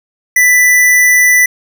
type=tone; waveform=square; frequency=1984 Hz; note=B6; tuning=7 cents sharp; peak=-6 dBFS; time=0.36-1.46 s; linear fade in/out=5 ms; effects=none